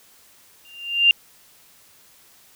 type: tone with exponential growth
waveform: sine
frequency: 2791 Hz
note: F7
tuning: 2 cents flat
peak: -8 dBFS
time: 0.65-1.11 s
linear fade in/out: 1 ms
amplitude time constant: 100 ms
effects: white hiss -53 dBFS RMS until 2.55 s